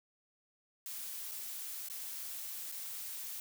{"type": "noise with dropouts", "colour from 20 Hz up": "blue", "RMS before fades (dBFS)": -43, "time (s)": [0.86, 3.4], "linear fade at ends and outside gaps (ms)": 1, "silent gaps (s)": [[1.313, 1.317], [1.886, 1.899], [2.717, 2.722]], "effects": []}